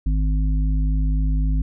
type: harmonic tone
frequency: 51.91 Hz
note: G#1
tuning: in tune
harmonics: 1 / 3 / 5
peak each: -17 / -27 / -31 dBFS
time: 0.06-1.62 s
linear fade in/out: 5 ms
effects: none